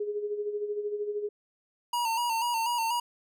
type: tone with tremolo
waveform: sine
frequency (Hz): 415.3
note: G#4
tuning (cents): 0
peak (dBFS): -27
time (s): 0-1.29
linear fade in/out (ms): 5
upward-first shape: sine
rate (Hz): 13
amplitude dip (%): 60
type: tone with vibrato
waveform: square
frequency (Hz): 932.3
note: A#5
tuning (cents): 0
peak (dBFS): -27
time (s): 1.93-3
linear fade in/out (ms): 5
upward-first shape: square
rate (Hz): 4.1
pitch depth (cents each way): 50
effects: none